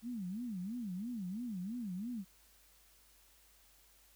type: tone with vibrato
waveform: sine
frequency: 210.1 Hz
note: G#3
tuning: 20 cents sharp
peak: -38 dBFS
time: 0.02-2.25 s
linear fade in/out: 50 ms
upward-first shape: sine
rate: 3 Hz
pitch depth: 290 cents each way
effects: added 50 Hz sine -70 dBFS peak until 4.15 s + white hiss -66 dBFS RMS until 4.15 s